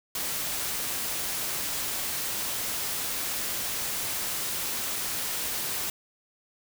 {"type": "noise", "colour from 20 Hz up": "white", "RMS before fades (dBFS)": -31, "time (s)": [0.15, 5.9], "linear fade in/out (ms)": 2, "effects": []}